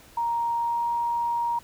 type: tone with pitch glide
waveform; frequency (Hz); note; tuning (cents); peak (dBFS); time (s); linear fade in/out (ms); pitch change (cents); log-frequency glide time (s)
sine; 936 to 942; A#5 to A#5; +7 to +18; -23; 0.17-1.59; 5; +11; 0.57-0.88
effects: pink hiss -52 dBFS RMS until 1.63 s